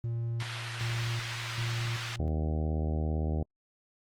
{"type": "tone with tremolo", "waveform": "triangle", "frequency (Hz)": 116.6, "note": "A#2", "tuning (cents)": 1, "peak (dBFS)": -28, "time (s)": [0.04, 2.28], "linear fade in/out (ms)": 0, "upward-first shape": "square", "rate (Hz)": 1.3, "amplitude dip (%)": 60}
{"type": "band-pass noise", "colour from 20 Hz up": "pink", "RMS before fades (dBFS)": -39, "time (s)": [0.4, 2.16], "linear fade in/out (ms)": 2, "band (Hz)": [1400, 4200], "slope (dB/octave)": 12}
{"type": "harmonic tone", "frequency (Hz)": 77.78, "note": "D#2", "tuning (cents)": 0, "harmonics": [1, 2, 3, 4, 5, 6, 7, 8, 9, 10], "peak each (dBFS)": [-29, -35, -39, -41, -43, -45, -46, -47, -48, -49], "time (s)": [2.19, 3.43], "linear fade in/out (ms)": 5}
{"effects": ["Opus 32 kbps"]}